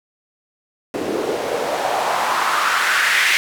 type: noise with band-pass filter sweep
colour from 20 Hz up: white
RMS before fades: -19 dBFS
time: 0.94-3.37 s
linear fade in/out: 0 ms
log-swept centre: 330 to 2200 Hz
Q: 2.8
effects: none